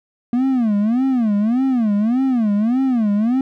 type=tone with vibrato; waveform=triangle; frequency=233.1 Hz; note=A#3; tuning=in tune; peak=-12 dBFS; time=0.33-3.41 s; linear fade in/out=2 ms; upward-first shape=sine; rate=1.7 Hz; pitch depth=240 cents each way; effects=none